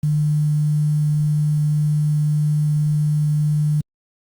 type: tone with quantisation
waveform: sine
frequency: 150.3 Hz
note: D3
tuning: 40 cents sharp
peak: -15 dBFS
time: 0.03-3.81 s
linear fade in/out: 5 ms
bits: 7
effects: Opus 48 kbps